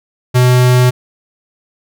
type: tone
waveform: square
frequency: 125.3 Hz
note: B2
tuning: 25 cents sharp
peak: -7 dBFS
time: 0.34-0.91 s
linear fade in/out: 20 ms
effects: none